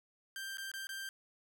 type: tone with dropouts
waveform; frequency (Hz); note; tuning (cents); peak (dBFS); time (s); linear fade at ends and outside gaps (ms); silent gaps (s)
sawtooth; 1577; G6; +10; -37; 0.36-1.09; 1; 0.572-0.582 / 0.716-0.738 / 0.87-0.891
effects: none